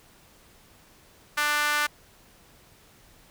sawtooth tone with high-pass filter, 295.9 Hz, D4, 13 cents sharp, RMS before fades -25 dBFS, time 1.37-1.87 s, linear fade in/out 10 ms, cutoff 1400 Hz, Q 2.2, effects pink hiss -56 dBFS RMS until 3.3 s

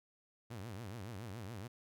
sawtooth tone with vibrato, 106.5 Hz, G#2, 44 cents sharp, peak -40 dBFS, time 0.5-1.68 s, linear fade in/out 10 ms, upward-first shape triangle, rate 7.1 Hz, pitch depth 290 cents each way, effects none

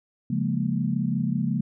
sine chord, Bb minor seventh, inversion first, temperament equal, 138.59 / 174.61 / 207.7 / 233.1 Hz, Db3 / F3 / Ab3 / Bb3, 0 / 0 / 0 / 0 cents, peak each -28 dBFS, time 0.3-1.61 s, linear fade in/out 5 ms, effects none

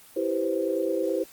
sine chord, C major seventh, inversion first, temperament equal, 329.6 / 392 / 493.9 / 523.3 Hz, E4 / G4 / B4 / C5, 0 / 0 / 0 / 0 cents, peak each -29 / -29 / -32 / -28 dBFS, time 0.16-1.24 s, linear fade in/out 10 ms, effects white hiss -51 dBFS RMS until 1.32 s + Opus 24 kbps

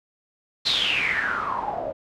white noise with low-pass filter sweep, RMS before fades -25 dBFS, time 0.65-1.93 s, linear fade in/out 20 ms, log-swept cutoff 4200 to 560 Hz, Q 9.4, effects none

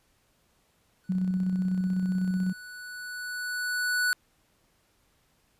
square tone with exponential growth, 1480 Hz, F#6, in tune, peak -23 dBFS, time 1.04-4.13 s, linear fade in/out 0 ms, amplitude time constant 670 ms
sine tone with tremolo, 185 Hz, F#3, in tune, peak -23 dBFS, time 1.09-2.53 s, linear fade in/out 10 ms, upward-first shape square, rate 16 Hz, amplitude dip 30%
effects pink hiss -68 dBFS RMS until 5.59 s + resampled to 32000 Hz

